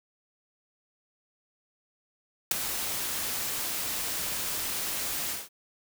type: noise with ADSR envelope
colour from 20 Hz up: white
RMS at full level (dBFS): -21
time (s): 2.51-5.49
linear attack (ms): 4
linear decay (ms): 12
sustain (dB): -11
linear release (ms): 190
effects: none